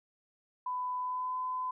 sine tone with pitch glide, 1000 to 1014 Hz, B5 to B5, +21 to +45 cents, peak -32 dBFS, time 0.66-1.71 s, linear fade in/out 5 ms, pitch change +24 cents, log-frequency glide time 0.99-1.35 s, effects none

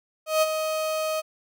35% pulse tone with ADSR envelope, 628 Hz, D#5, 16 cents sharp, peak -15 dBFS, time 0.26-1.22 s, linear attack 160 ms, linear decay 32 ms, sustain -8 dB, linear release 28 ms, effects none

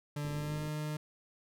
40% pulse tone with pitch glide, 146.83 to 151.66 Hz, D3 to D#3, 0 to -44 cents, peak -34 dBFS, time 0.16-0.97 s, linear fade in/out 5 ms, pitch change +56 cents, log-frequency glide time 0.31-0.62 s
click train, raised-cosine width 3 ms, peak -34 dBFS, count 23, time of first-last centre 0.25-0.675 s, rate 51.8 Hz
effects none

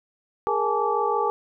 sine tone cluster, 412.8 / 467.1 / 829 / 875 / 1160 Hz, G#4 / A#4 / G#5 / A5 / D6, -10 / +3 / -3 / -10 / -22 cents, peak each -27 dBFS, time 0.47-1.3 s, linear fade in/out 0 ms, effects none

